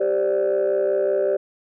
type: chord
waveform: sine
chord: G suspended fourth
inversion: none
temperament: just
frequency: 392 / 522.7 / 588 Hz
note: G4 / C5 / D5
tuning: 0 / -2 / +2 cents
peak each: -20 / -23 / -20 dBFS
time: 0-1.37 s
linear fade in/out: 10 ms
effects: tanh soft clip ceiling -13 dBFS